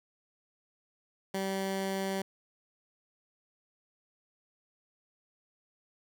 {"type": "tone", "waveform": "15% pulse", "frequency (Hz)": 193.1, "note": "G3", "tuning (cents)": -26, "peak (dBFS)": -25, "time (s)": [1.34, 2.22], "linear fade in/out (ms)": 5, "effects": []}